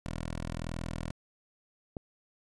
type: tone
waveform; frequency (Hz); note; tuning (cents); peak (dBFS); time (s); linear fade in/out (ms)
10% pulse; 41.2; E1; 0; -27; 0.06-1.11; 0
type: click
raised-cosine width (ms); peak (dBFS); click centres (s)
2; -24; 1.968
effects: resampled to 24000 Hz